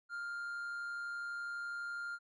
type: tone with amplitude modulation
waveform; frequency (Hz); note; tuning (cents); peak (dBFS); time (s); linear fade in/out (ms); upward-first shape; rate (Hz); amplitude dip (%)
triangle; 1400; F6; +4; -36; 0.09-2.19; 50; sine; 132; 25
effects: resampled to 24000 Hz